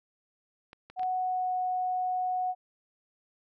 clicks, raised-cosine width 0.3 ms, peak -31 dBFS, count 4, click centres 0.731 / 0.9 / 0.995 / 1.032 s
sine tone with pitch glide, 740 to 735.3 Hz, F#5 to F#5, 0 to -11 cents, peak -27 dBFS, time 0.96-2.55 s, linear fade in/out 50 ms, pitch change -11 cents, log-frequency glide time 1.17-1.53 s
effects none

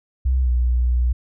sine tone with pitch glide, 64.5 to 61.06 Hz, C2 to B1, -24 to -19 cents, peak -15 dBFS, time 0.25-1.13 s, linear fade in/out 10 ms, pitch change -95 cents, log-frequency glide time 0.42-0.49 s, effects none

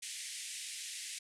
white band-pass noise, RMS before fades -44 dBFS, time 0.02-1.19 s, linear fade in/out 10 ms, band 1900 to 10000 Hz, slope 48 dB/octave, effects none

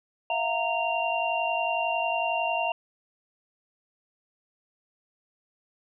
sine tone cluster, 662 / 713 / 925 / 2773 Hz, E5 / F5 / A#5 / F7, +7 / +36 / -14 / -13 cents, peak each -30 dBFS, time 0.3-2.72 s, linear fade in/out 2 ms, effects none

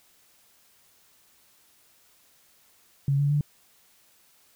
sine tone with pitch steps, 139.3 / 142.97 / 146.73 Hz, C#3 / D3 / D3, +9 / -46 / -1 cents, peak -20 dBFS, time 3.08-3.41 s, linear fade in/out 2 ms, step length 110 ms, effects white hiss -61 dBFS RMS until 4.55 s

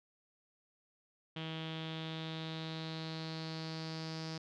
sawtooth tone with low-pass filter sweep, 160.3 Hz, E3, 48 cents flat, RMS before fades -42 dBFS, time 1.36-4.38 s, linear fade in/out 5 ms, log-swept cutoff 3200 to 5000 Hz, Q 5.6, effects none

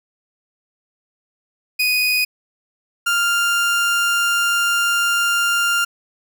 30% pulse tone pair in turn, 2489 / 1396.9 Hz, D#7 / F6, 0 / 0 cents, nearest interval minor seventh, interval 1000 cents, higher first, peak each -13 dBFS, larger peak neither, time 1.79-2.25 / 3.06-5.85 s, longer second, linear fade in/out 10 ms, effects none

